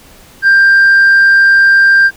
sine tone with tanh clipping, 1587 Hz, G6, 21 cents sharp, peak -4 dBFS, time 0.42-2.11 s, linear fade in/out 50 ms, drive 1 dB, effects pink hiss -40 dBFS RMS until 2.16 s

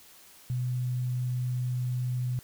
sine tone, 125.1 Hz, B2, 23 cents sharp, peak -27 dBFS, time 0.5-2.39 s, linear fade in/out 0 ms, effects white hiss -54 dBFS RMS until 2.43 s

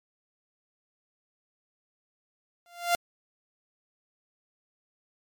sawtooth tone with exponential growth, 695 Hz, F5, 9 cents flat, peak -15 dBFS, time 2.66-2.95 s, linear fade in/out 0 ms, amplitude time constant 62 ms, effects MP3 96 kbps

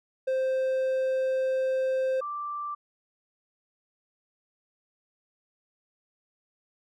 triangle / sine tone pair in turn, 523.3 / 1174.8 Hz, C5 / D6, 0 / 0 cents, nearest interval octave + major second, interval 1400 cents, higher second, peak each -22 / -31 dBFS, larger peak first, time 0.27-2.21 / 2.21-2.75 s, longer first, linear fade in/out 10 ms, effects none

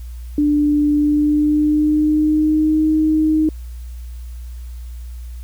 sine tone with pitch glide, 294.7 to 311.3 Hz, D4 to D#4, +6 to +1 cents, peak -12 dBFS, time 0.38-3.49 s, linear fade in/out 2 ms, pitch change +95 cents, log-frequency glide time 0.95-2.85 s, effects added 60 Hz sine -28 dBFS peak until 5.43 s + white hiss -51 dBFS RMS until 5.43 s

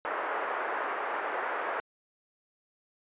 white band-pass noise, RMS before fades -33 dBFS, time 0.05-1.8 s, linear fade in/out 0 ms, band 400 to 1600 Hz, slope 24 dB/octave, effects resampled to 8000 Hz

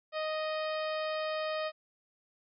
harmonic tone, 622.3 Hz, D#5, in tune, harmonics 1 / 2 / 3 / 4 / 5 / 6 / 7 / 8, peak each -33 / -39 / -43 / -45 / -47 / -49 / -50 / -51 dBFS, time 0.12-1.72 s, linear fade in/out 50 ms, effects none

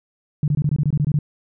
sine tone bursts, 147.4 Hz, D3, 7 cents sharp, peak -15 dBFS, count 11, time 0.43-1.189 s, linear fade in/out 2 ms, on 49 ms, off 22 ms, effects none

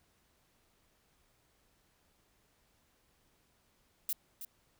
violet noise with echo, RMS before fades -34 dBFS, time 4.09-4.13 s, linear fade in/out 2 ms, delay 320 ms, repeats 1, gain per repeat -10 dB, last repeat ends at 4.45 s, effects pink hiss -72 dBFS RMS until 4.79 s

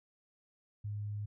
sine tone, 103.83 Hz, G#2, in tune, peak -36 dBFS, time 0.84-1.26 s, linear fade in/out 10 ms, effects none

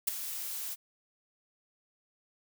blue noise with ADSR envelope, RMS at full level -25 dBFS, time 0.07-0.76 s, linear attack 12 ms, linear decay 9 ms, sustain -13 dB, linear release 32 ms, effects none

